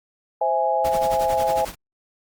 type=chord; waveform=sine; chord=C augmented; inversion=none; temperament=equal; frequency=523.3 / 659.3 / 830.6 Hz; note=C5 / E5 / G#5; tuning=0 / 0 / 0 cents; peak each=-24 / -23 / -21 dBFS; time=0.41-1.65 s; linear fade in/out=5 ms
type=noise with tremolo; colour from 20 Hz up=pink; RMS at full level=-31 dBFS; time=0.84-1.75 s; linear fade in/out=10 ms; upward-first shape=sine; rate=11 Hz; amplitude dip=80%
effects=Opus 32 kbps